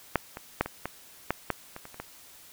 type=clicks; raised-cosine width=0.5 ms; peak=-7 / -22 / -8 / -19 / -16 / -10 / -11 / -24 / -28 / -30 / -20 dBFS; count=11; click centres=0.157 / 0.371 / 0.61 / 0.66 / 0.856 / 1.306 / 1.503 / 1.764 / 1.854 / 1.944 / 2 s; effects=white hiss -52 dBFS RMS until 2.52 s